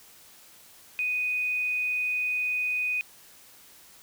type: tone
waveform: sine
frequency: 2489 Hz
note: D#7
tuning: in tune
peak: -25 dBFS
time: 0.99-3.01 s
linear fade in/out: 0 ms
effects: white hiss -53 dBFS RMS until 4.02 s